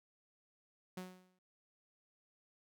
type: tone with exponential decay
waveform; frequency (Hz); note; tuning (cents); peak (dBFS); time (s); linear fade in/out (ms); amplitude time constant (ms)
sawtooth; 183.8; F#3; -11; -37; 0.97-1.39; 5; 91
effects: none